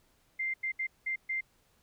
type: tone bursts at uneven times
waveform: sine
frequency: 2093 Hz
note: C7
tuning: in tune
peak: -30 dBFS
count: 5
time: 0.39-0.54 / 0.63-0.72 / 0.79-0.87 / 1.06-1.16 / 1.29-1.41 s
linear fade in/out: 10 ms
effects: pink hiss -69 dBFS RMS until 1.82 s